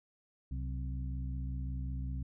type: harmonic tone with a mistuned harmonic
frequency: 65.41 Hz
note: C2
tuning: in tune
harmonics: 1 / 2 / 3 / 4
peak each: -36 / -41 / -49 / -49 dBFS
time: 0.51-2.23 s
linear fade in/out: 5 ms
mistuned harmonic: 3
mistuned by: -84 cents
effects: none